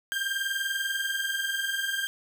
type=tone pair together; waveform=30% pulse; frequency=1583.7 / 1604 Hz; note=G6 / G6; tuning=+17 / +39 cents; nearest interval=unison; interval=22 cents; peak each=-28 dBFS; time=0.12-2.07 s; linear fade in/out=0 ms; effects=none